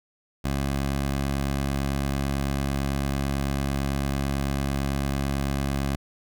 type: tone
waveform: 15% pulse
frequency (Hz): 69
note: C#2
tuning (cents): -7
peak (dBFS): -18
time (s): 0.44-5.96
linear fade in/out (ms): 10
effects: none